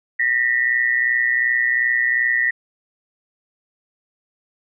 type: tone pair together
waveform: sine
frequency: 1827.3 / 1950 Hz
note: A#6 / B6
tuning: -35 / -23 cents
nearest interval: minor second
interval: 112 cents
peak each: -19 / -18 dBFS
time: 0.19-2.51 s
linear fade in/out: 10 ms
effects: none